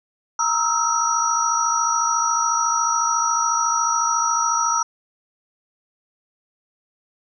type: tone cluster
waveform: sine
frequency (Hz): 933 / 1283 / 1337 / 5800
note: A#5 / E6 / E6 / F#8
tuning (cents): +1 / -47 / +24 / -35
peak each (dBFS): -23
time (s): 0.39-4.83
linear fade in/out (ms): 5
effects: none